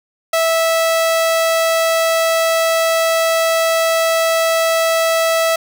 sawtooth tone, 655 Hz, E5, 11 cents flat, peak -9 dBFS, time 0.33-5.56 s, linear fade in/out 5 ms, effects none

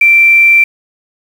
sine tone with quantisation, 2349 Hz, D7, in tune, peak -3 dBFS, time 0.01-0.64 s, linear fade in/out 5 ms, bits 5, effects none

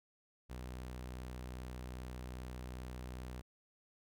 sawtooth tone, 62.5 Hz, B1, 21 cents sharp, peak -40 dBFS, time 0.49-3.42 s, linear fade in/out 20 ms, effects none

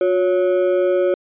triangle ring-modulated tone, 458.8 Hz, A#4, 28 cents flat, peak -9 dBFS, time 0.01-1.14 s, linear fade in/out 0 ms, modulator 98.2 Hz, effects resampled to 8000 Hz

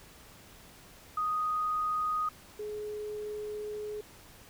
sine tone pair in turn, 1244.5 / 421.6 Hz, D#6 / G#4, 0 / +26 cents, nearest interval octave + perfect fifth, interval 1874 cents, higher first, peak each -28 / -35 dBFS, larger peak first, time 1.17-2.29 / 2.59-4.01 s, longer second, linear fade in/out 5 ms, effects pink hiss -54 dBFS RMS until 4.49 s

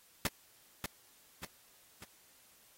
pink noise with echo, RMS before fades -31 dBFS, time 0.25-0.27 s, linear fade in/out 2 ms, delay 590 ms, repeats 3, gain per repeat -6 dB, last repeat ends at 2.04 s, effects white hiss -64 dBFS RMS until 2.77 s + AAC 48 kbps

